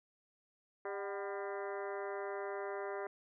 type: harmonic tone with a mistuned harmonic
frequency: 200 Hz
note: G3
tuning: 35 cents sharp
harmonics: 2 / 3 / 4 / 5 / 6 / 7 / 8 / 9 / 10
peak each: -41 / -45 / -47 / -49 / -51 / -52 / -53 / -54 / -55 dBFS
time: 0.85-3.07 s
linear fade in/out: 2 ms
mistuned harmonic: 4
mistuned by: -80 cents
effects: none